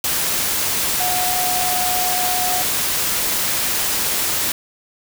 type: tone in noise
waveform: sine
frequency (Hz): 728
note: F#5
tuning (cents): -28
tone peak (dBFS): -22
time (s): 1-2.62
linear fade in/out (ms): 2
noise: white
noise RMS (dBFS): -20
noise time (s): 0.04-4.52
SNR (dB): -5
effects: none